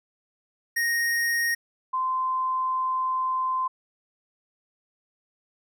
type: tone pair in turn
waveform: square / sine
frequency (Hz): 1864.7 / 1035.1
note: A#6 / C6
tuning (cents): 0 / -19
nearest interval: minor seventh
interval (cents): 1019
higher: first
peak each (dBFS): -23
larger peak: neither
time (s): 0.76-1.55 / 1.93-3.68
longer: second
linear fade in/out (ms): 10
effects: none